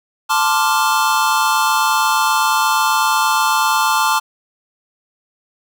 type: chord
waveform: square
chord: D minor seventh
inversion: second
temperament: equal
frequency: 880 / 1046.5 / 1174.7 / 1396.9 Hz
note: A5 / C6 / D6 / F6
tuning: 0 / 0 / 0 / 0 cents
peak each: -18 / -20 / -20 / -21 dBFS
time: 0.29-4.2 s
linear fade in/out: 20 ms
effects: none